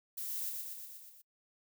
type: noise with echo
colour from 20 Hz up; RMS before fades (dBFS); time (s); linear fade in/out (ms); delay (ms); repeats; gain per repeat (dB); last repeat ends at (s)
violet; -40; 0.17-0.5; 10; 120; 6; -3; 1.22
effects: noise-tail reverb RT60 0.1 s tail -26 dB re dry